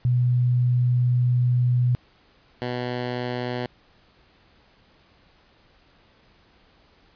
sine / 10% pulse tone pair in turn, 123.47 / 123.47 Hz, B2 / B2, 0 / 0 cents, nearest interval unison, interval 0 cents, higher neither, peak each -17 / -18 dBFS, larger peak first, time 0.05-1.95 / 2.62-3.66 s, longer first, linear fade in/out 0 ms, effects pink hiss -58 dBFS RMS until 7.15 s + resampled to 11025 Hz

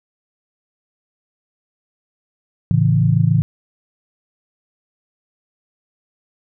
sine chord, A major, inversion none, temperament equal with one note detuned, 110.45 / 138.59 / 164.81 Hz, A2 / C#3 / E3, +7 / 0 / 0 cents, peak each -16 dBFS, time 2.71-3.42 s, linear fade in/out 0 ms, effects none

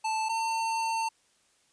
square tone pair in turn, 880 / 901.6 Hz, A5 / A5, 0 / +42 cents, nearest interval unison, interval 42 cents, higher second, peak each -28 dBFS, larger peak neither, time 0.04-0.29 / 0.29-1.09 s, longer second, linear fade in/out 10 ms, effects white hiss -67 dBFS RMS until 1.72 s + resampled to 22050 Hz

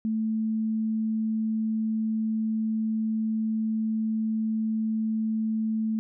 sine tone, 220 Hz, A3, in tune, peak -24 dBFS, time 0.05-5.99 s, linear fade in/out 0 ms, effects none

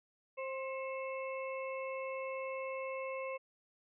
harmonic tone with a mistuned harmonic, 529 Hz, C5, 19 cents sharp, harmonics 1 / 2 / 4 / 5, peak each -39 / -45 / -48 / -49 dBFS, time 0.37-3.38 s, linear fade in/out 20 ms, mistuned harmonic 4, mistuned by +44 cents, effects none

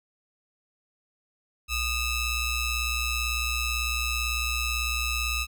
sawtooth ring-modulated tone, 1291 Hz, E6, 37 cents flat, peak -19 dBFS, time 1.68-5.47 s, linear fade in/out 50 ms, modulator 1350 Hz, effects none

